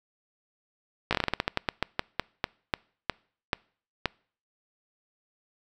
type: slowing click train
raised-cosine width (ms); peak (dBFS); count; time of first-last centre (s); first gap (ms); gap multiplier
0.3; -8; 20; 1.11-4.057; 17; 1.21
effects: noise-tail reverb RT60 0.5 s tail -26 dB re dry